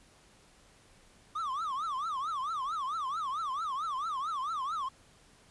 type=tone with vibrato; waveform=triangle; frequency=1173 Hz; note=D6; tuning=2 cents flat; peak=-30 dBFS; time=1.35-4.89 s; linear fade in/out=10 ms; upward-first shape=triangle; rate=4.5 Hz; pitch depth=270 cents each way; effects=pink hiss -61 dBFS RMS until 5.5 s + resampled to 24000 Hz